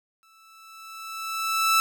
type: tone with exponential growth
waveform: sawtooth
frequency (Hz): 1318.5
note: E6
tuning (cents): 0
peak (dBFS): -13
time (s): 0.23-1.8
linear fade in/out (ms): 0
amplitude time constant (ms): 340
effects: none